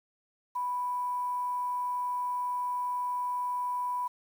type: tone with quantisation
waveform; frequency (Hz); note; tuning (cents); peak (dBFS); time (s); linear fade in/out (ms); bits
sine; 987.8; B5; 0; -29; 0.55-4.08; 10; 9
effects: none